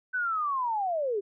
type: linear sweep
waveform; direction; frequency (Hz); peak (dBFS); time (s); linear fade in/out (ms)
sine; down; 1527 to 380; -26; 0.13-1.21; 20
effects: none